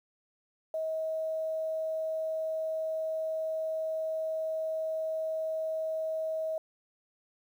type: tone with quantisation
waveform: sine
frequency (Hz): 637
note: D#5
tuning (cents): +41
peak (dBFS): -30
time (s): 0.74-6.58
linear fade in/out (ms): 2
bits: 10
effects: none